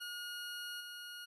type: tone with level steps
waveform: 20% pulse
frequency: 1440 Hz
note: F#6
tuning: 47 cents flat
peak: -37 / -41 dBFS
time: 0-1.26 s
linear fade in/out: 20 ms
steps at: 0.8 s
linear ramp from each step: 10 ms
effects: resampled to 32000 Hz